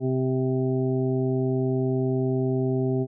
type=harmonic tone; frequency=130 Hz; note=C3; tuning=11 cents flat; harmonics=1 / 2 / 3 / 5 / 6; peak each=-25 / -27 / -26 / -36 / -43 dBFS; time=0-3.07 s; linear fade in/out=50 ms; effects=none